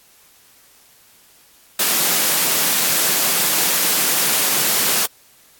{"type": "high-pass noise", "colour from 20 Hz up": "white", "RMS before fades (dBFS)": -17, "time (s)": [1.79, 5.06], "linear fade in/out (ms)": 5, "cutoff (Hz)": 140, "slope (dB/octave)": 48, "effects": ["white hiss -51 dBFS RMS until 5.59 s", "AAC 64 kbps"]}